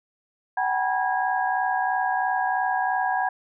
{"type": "tone cluster", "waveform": "sine", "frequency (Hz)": [752, 815, 968, 1641], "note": ["F#5", "G#5", "B5", "G#6"], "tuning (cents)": [28, -33, -35, -21], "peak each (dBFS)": [-24, -30, -28, -28], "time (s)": [0.57, 3.29], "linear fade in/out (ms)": 5, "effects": []}